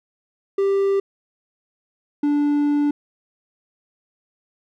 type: tone pair in turn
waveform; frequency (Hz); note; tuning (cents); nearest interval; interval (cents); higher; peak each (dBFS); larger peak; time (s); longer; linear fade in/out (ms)
triangle; 393.8 / 291.5; G4 / D4; +8 / -13; perfect fourth; 521; first; -14; neither; 0.58-1 / 2.23-2.91; second; 5
effects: none